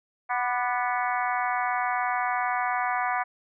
harmonic tone with a mistuned harmonic, 246.9 Hz, B3, in tune, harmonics 3 / 4 / 5 / 6 / 7 / 8 / 9, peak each -28 / -30 / -32 / -34 / -35 / -36 / -37 dBFS, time 0.29-3.24 s, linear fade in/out 20 ms, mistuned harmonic 5, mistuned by -47 cents, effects none

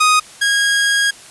sawtooth tone pair in turn, 1247 / 1637.8 Hz, D#6 / G#6, +3 / -25 cents, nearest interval perfect fourth, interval 472 cents, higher second, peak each -6 / -9 dBFS, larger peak first, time 0-0.2 / 0.41-1.11 s, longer second, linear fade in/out 10 ms, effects white hiss -39 dBFS RMS until 1.3 s + resampled to 24000 Hz

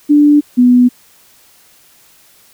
sine tone pair in turn, 293.7 / 247 Hz, D4 / B3, 0 / 0 cents, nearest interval minor third, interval 300 cents, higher first, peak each -4 dBFS, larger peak neither, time 0.09-0.41 / 0.57-0.89 s, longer neither, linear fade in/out 20 ms, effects white hiss -47 dBFS RMS until 2.53 s

